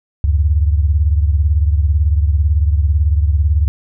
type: beating tone pair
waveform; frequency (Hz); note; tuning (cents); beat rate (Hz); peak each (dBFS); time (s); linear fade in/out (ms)
sine; 72.6 / 90.6; D2 / F#2; -19 / -36; 18; -11 / -17; 0.24-3.68; 0
effects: none